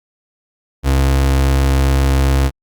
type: tone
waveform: 35% pulse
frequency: 67.5 Hz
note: C#2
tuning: 45 cents flat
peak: -9 dBFS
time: 0.83-2.51 s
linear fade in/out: 50 ms
effects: Opus 48 kbps

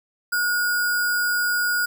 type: tone with sample-and-hold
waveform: sine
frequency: 1447 Hz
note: F#6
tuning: 39 cents flat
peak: -19 dBFS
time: 0.32-1.86 s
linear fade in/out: 10 ms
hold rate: 6300 Hz
effects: none

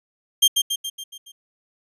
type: tone with echo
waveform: sawtooth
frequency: 3186 Hz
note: G7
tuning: 27 cents sharp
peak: -8 dBFS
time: 0.42-0.48 s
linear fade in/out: 10 ms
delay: 140 ms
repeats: 6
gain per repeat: -5 dB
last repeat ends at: 1.32 s
effects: resampled to 32000 Hz

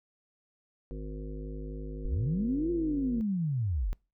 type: harmonic tone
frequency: 51.9 Hz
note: G#1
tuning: in tune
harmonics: 1 / 3 / 5 / 7 / 9 / 10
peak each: -37 / -44 / -45 / -47 / -48 / -57 dBFS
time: 0.91-3.21 s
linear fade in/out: 0 ms
type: linear two-way sweep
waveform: sine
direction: up then down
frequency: 32.7 to 351.5 to 32.7 Hz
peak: -27 dBFS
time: 2.05-3.93 s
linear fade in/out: 0 ms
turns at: 2.71 s
effects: noise-tail reverb RT60 0.3 s tail -26 dB re dry

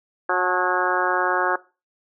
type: harmonic tone with a mistuned harmonic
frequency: 182 Hz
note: F#3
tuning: 28 cents flat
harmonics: 2 / 3 / 4 / 5 / 6 / 7 / 8 / 9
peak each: -27 / -27 / -27 / -27 / -27 / -27 / -27 / -27 dBFS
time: 0.29-1.56 s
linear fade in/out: 5 ms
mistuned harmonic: 5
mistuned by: -48 cents
effects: noise-tail reverb RT60 0.3 s tail -19 dB re dry

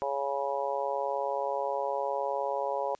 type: harmonic tone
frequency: 139.2 Hz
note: C#3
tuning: 8 cents sharp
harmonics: 3 / 4 / 5 / 6 / 7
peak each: -37 / -32 / -37 / -35 / -35 dBFS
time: 0.02-2.95 s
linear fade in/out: 0 ms
effects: white hiss -66 dBFS RMS until 2.99 s + resampled to 16000 Hz

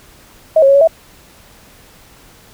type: tone with pitch steps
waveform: sine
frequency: 635 / 545 / 553 / 562 / 652 Hz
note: D#5 / C#5 / C#5 / C#5 / E5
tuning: +35 / -29 / -4 / +24 / -19 cents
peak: -5 dBFS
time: 0.56-0.875 s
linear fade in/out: 5 ms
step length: 63 ms
effects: pink hiss -44 dBFS RMS until 2.53 s

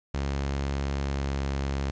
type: tone with pitch glide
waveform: sawtooth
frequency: 69.3 to 68.74 Hz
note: C#2 to C#2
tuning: 0 to -14 cents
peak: -23 dBFS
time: 0.14-1.91 s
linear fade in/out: 5 ms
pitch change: -14 cents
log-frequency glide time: 1.02-1.39 s
effects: resampled to 16000 Hz + 9-bit

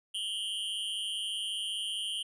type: tone with amplitude modulation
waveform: square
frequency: 3072 Hz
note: G7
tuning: 36 cents flat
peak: -29 dBFS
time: 0.14-2.23 s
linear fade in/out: 10 ms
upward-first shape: sine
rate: 211 Hz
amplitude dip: 100%
effects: resampled to 22050 Hz

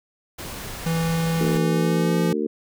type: noise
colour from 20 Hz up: pink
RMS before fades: -34 dBFS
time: 0.38-1.58 s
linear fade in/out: 10 ms
type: tone with pitch glide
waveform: square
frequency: 164.81 to 171.71 Hz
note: E3 to F3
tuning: 0 to -29 cents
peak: -21 dBFS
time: 0.86-2.33 s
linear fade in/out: 5 ms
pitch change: +71 cents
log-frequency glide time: 1.58-2.19 s
type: harmonic tone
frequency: 75.4 Hz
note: D2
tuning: 46 cents sharp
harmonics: 3 / 4 / 5 / 6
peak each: -27 / -27 / -27 / -27 dBFS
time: 1.4-2.47 s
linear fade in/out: 5 ms
effects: none

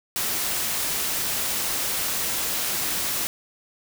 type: noise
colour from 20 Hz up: white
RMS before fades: -26 dBFS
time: 0.16-3.27 s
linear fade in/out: 0 ms
effects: none

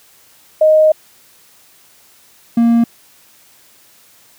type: tone pair in turn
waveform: sine / triangle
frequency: 622.3 / 233.1 Hz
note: D#5 / A#3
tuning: 0 / 0 cents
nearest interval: octave + perfect fourth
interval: 1700 cents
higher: first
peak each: -6 dBFS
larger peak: neither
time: 0.61-0.92 / 2.57-2.84 s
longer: first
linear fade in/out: 5 ms
effects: white hiss -48 dBFS RMS until 4.38 s + high-pass 60 Hz 12 dB/octave

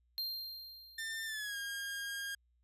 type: tone with exponential decay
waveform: square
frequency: 4186 Hz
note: C8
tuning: in tune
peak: -35 dBFS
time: 0.18-1.66 s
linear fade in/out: 0 ms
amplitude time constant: 320 ms
type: tone with pitch glide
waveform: sawtooth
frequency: 1797 to 1619.5 Hz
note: A6 to G#6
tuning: +36 to -44 cents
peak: -35 dBFS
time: 0.98-2.35 s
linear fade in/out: 5 ms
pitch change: -180 cents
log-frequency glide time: 1.25-1.57 s
effects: added 60 Hz sine -70 dBFS peak until 2.63 s + resampled to 32000 Hz

